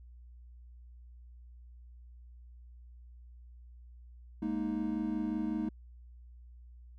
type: chord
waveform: triangle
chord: Ab suspended second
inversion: none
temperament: equal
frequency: 207.7 / 233.1 / 311.1 Hz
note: Ab3 / Bb3 / Eb4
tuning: 0 / 0 / 0 cents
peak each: -35 / -34 / -33 dBFS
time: 4.42-5.69 s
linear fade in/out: 5 ms
effects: added 60 Hz sine -50 dBFS peak until 6.98 s